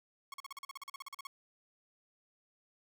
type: tone bursts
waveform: sawtooth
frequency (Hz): 1098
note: C#6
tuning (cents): -17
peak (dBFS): -39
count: 16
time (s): 0.32-1.27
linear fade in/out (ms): 2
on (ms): 20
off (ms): 42
effects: none